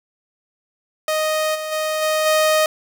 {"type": "tone with level steps", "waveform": "sawtooth", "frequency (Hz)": 622.3, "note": "D#5", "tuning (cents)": 0, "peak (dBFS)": [-14, -21, -16, -13, -10], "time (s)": [1.08, 2.66], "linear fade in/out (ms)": 2, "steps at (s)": [1.54, 1.71, 2.01, 2.25], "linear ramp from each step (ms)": 20, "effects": []}